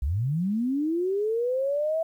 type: linear sweep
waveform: sine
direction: up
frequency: 58.27 to 659.3 Hz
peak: -23 dBFS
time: 0.02-2.03 s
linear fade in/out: 5 ms
effects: 10-bit